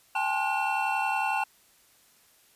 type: tone cluster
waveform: triangle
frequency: 793 / 864 / 1055 / 1448 / 2705 Hz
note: G5 / A5 / C6 / F#6 / E7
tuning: +20 / -32 / +14 / -38 / +44 cents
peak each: -28 / -28 / -34 / -33 / -30 dBFS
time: 0.15-1.44 s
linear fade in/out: 5 ms
effects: white hiss -61 dBFS RMS until 2.55 s + resampled to 32000 Hz